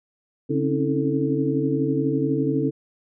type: tone cluster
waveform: sine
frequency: 141 / 265.9 / 277.9 / 322.3 / 441.4 Hz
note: C#3 / C4 / C#4 / E4 / A4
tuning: +30 / +28 / +4 / -39 / +5 cents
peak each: -26 dBFS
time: 0.49-2.71 s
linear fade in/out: 20 ms
effects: none